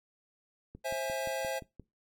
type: click train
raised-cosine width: 3 ms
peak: -33 dBFS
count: 7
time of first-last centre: 0.75-1.797 s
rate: 5.73 Hz
type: chord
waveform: square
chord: C augmented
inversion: none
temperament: equal with one note detuned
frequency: 531.2 / 659.3 / 830.6 Hz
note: C5 / E5 / G#5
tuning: +26 / 0 / 0 cents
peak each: -36 / -37 / -40 dBFS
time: 0.84-1.6 s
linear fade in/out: 20 ms
effects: noise-tail reverb RT60 0.2 s tail -19 dB re dry